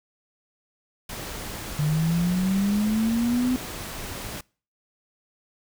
pink noise, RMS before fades -35 dBFS, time 1.09-4.41 s, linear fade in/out 5 ms
sine linear sweep, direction up, 146.83 to 255.6 Hz, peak -20 dBFS, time 1.79-3.56 s, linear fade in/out 0 ms
brown noise with exponential decay, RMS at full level -34 dBFS, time 4.11-4.29 s, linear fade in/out 1 ms, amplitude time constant 39 ms
effects noise-tail reverb RT60 0.4 s tail -25 dB re dry

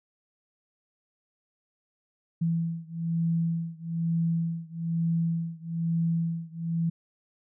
sine beating tone pair, 165.8 / 166.9 Hz, E3 / E3, +10 / +22 cents, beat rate 1.1 Hz, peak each -28 / -29 dBFS, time 2.41-6.9 s, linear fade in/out 10 ms, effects none

